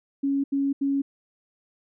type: tone bursts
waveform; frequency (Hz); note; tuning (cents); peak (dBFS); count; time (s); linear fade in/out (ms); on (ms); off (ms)
sine; 277.2; C#4; 0; -21; 3; 0.23-1.02; 10; 210; 80
effects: none